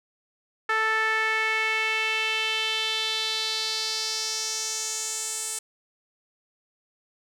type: tone with band-pass filter sweep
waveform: sawtooth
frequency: 440 Hz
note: A4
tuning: in tune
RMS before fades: -27 dBFS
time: 0.69-5.59 s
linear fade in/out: 5 ms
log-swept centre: 1600 to 8400 Hz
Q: 3.1
effects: none